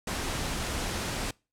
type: noise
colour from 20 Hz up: pink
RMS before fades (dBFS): -32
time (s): 0.07-1.31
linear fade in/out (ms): 5
effects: noise-tail reverb RT60 0.3 s tail -25 dB re dry + low-pass 10000 Hz 12 dB/octave